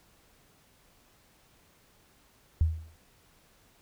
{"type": "tone with exponential decay", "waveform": "sine", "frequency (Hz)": 80.2, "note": "E2", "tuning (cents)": -47, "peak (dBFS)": -18, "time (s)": [2.61, 2.96], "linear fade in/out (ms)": 0, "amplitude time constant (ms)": 75, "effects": ["pink hiss -63 dBFS RMS until 3.81 s"]}